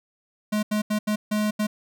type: tone bursts at uneven times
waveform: square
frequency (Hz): 211.6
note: G#3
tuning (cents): +33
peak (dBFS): -22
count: 6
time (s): 0.52-0.63 / 0.71-0.82 / 0.9-0.99 / 1.07-1.16 / 1.31-1.51 / 1.59-1.67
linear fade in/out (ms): 10
effects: none